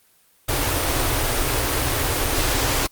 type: band-stop noise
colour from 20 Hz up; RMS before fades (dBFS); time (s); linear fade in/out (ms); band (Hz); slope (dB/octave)
pink; -21; 0.48-2.87; 10; 140 to 250; 96
effects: white hiss -58 dBFS RMS until 2.91 s + Opus 24 kbps